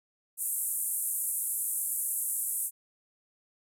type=band-pass noise; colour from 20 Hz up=white; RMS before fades=-32 dBFS; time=0.37-2.71 s; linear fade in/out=50 ms; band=8300 to 13000 Hz; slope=48 dB/octave; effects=none